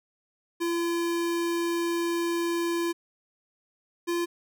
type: tone pair in turn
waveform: square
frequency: 340.3 / 344.1 Hz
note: F4 / F4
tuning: -45 / -26 cents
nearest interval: unison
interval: 19 cents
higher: second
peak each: -26 dBFS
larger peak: neither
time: 0.6-2.93 / 4.07-4.26 s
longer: first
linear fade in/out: 20 ms
effects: none